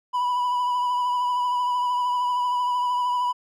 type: tone with vibrato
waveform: triangle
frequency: 986 Hz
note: B5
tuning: 3 cents flat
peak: -19 dBFS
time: 0.13-3.33 s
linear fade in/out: 20 ms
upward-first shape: triangle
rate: 13 Hz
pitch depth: 29 cents each way
effects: none